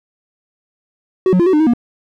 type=tone with pitch steps; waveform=triangle; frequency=374.4 / 182.3 / 344.8 / 376.9 / 302.3 / 316.3 / 238.3 Hz; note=F#4 / F#3 / F4 / F#4 / D#4 / D#4 / A#3; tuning=+20 / -25 / -22 / +32 / -50 / +29 / +38 cents; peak=-7 dBFS; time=1.26-1.736 s; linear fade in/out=2 ms; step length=68 ms; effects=none